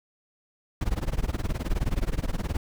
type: noise with tremolo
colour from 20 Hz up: brown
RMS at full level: -23 dBFS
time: 0.81-2.57 s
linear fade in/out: 2 ms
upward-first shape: sine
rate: 19 Hz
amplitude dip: 95%
effects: none